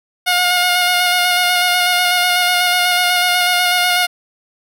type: tone with vibrato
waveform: 10% pulse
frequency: 717 Hz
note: F5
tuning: 45 cents sharp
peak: -4 dBFS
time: 0.26-4.07 s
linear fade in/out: 20 ms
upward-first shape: square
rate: 8.1 Hz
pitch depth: 16 cents each way
effects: none